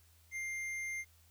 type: tone with hard clipping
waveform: sine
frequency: 2100 Hz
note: C7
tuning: 6 cents sharp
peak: -39 dBFS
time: 0.31-1.05 s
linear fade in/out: 50 ms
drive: 9 dB
effects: added 82 Hz sine -64 dBFS peak until 1.3 s + white hiss -68 dBFS RMS until 1.3 s